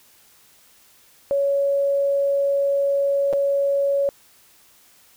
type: tone with dropouts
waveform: sine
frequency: 559 Hz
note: C#5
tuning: 14 cents sharp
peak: -17 dBFS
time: 1.31-4.09 s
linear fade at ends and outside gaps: 0 ms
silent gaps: 3.328-3.334 s
effects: white hiss -54 dBFS RMS until 5.16 s

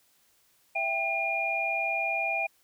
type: tone cluster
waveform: sine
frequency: 665 / 785 / 2420 Hz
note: E5 / G5 / D#7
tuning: +15 / +2 / -49 cents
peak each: -33 / -33 / -28 dBFS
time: 0.75-2.47 s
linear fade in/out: 10 ms
effects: white hiss -66 dBFS RMS until 2.63 s

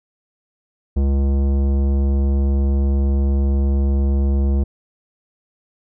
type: tone with tanh clipping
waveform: sine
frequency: 68.9 Hz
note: C#2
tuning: 10 cents flat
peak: -16 dBFS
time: 0.96-4.64 s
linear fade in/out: 10 ms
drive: 15 dB
effects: none

